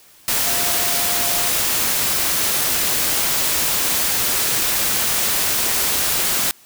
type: tone in noise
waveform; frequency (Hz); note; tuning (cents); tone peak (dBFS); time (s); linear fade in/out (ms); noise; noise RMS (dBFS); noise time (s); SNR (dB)
sine; 699; F5; +1; -30; 0.46-1.49; 0; white; -19; 0.28-6.51; -14
effects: white hiss -49 dBFS RMS until 6.65 s